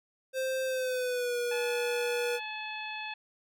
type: tone with pitch glide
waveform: square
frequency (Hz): 523.3 to 482.6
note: C5 to B4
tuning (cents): 0 to -40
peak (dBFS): -30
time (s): 0.33-2.4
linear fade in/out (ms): 50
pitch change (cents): -140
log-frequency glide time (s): 0.65-1.38
type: harmonic tone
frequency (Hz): 860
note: A5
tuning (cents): -40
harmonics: 1 / 2 / 3 / 4 / 5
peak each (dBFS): -41 / -43 / -39 / -45 / -50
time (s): 1.51-3.14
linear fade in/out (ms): 5
effects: none